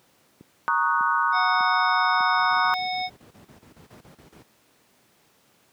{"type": "click train", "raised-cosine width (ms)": 3, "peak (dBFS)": -30, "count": 4, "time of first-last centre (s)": [0.41, 2.206], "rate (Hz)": 1.67}
{"type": "chord", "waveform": "sine", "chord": "D# minor seventh", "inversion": "second", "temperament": "equal", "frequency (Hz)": [932.3, 1108.7, 1244.5, 1480], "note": ["A#5", "C#6", "D#6", "F#6"], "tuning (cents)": [0, 0, 0, 0], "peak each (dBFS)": -25, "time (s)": [0.68, 2.74], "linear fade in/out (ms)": 0}
{"type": "harmonic tone", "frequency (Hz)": 737, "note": "F#5", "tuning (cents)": -7, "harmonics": [1, 3, 5, 7], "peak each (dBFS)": [-27, -32, -34, -35], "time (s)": [1.32, 3.1], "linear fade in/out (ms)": 50}
{"type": "noise bursts", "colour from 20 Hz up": "brown", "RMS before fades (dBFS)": -43, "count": 15, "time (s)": [2.36, 4.43], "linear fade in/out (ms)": 10, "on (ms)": 110, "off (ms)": 30}
{"effects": ["pink hiss -61 dBFS RMS until 5.72 s", "high-pass 150 Hz 12 dB/octave"]}